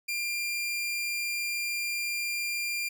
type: tone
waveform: sawtooth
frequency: 2391 Hz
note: D7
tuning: 30 cents sharp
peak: -26 dBFS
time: 0.08-2.89 s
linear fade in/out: 10 ms
effects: none